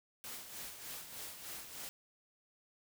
white noise with tremolo, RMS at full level -45 dBFS, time 0.24-1.89 s, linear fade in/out 0 ms, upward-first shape sine, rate 3.3 Hz, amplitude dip 55%, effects none

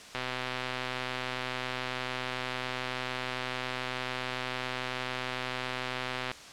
click train, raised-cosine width 0.3 ms, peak -17 dBFS, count 784, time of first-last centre 0.15-6.315 s, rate 127 Hz, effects white hiss -47 dBFS RMS until 6.52 s + low-pass 6000 Hz 12 dB/octave

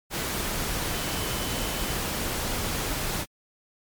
sine tone in noise, 3033 Hz, F#7, 42 cents sharp, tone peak -40 dBFS, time 0.9-1.98 s, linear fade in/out 50 ms, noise pink, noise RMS -29 dBFS, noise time 0.1-3.26 s, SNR -14 dB, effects MP3 96 kbps

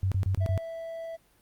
sine tone bursts, 95 Hz, F#2, 46 cents sharp, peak -23 dBFS, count 5, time 0.03-0.577 s, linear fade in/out 0 ms, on 87 ms, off 28 ms
triangle tone, 659.3 Hz, E5, in tune, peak -33 dBFS, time 0.4-1.17 s, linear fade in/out 20 ms
effects pink hiss -64 dBFS RMS until 1.41 s + Opus 48 kbps

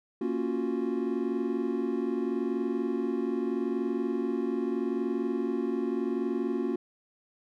triangle chord, Gb major seventh, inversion first, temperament equal, 233.1 / 277.2 / 349.2 / 370 Hz, Bb3 / Db4 / F4 / Gb4, 0 / 0 / 0 / 0 cents, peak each -31 dBFS, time 0.21-6.76 s, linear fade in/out 5 ms, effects none

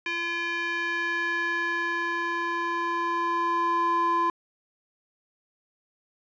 square tone with band-pass filter sweep, 341.3 Hz, F4, 40 cents flat, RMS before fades -27 dBFS, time 0.06-4.3 s, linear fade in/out 2 ms, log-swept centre 2200 to 980 Hz, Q 3.3, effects resampled to 16000 Hz + 10-bit

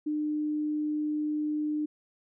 sine tone, 301.7 Hz, D4, 47 cents sharp, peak -27 dBFS, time 0.06-1.86 s, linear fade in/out 10 ms, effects none

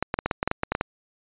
clicks, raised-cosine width 0.5 ms, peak -8 dBFS, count 12, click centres 0.026 / 0.141 / 0.189 / 0.26 / 0.312 / 0.429 / 0.476 / 0.514 / 0.634 / 0.72 / 0.751 / 0.811 s, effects resampled to 8000 Hz

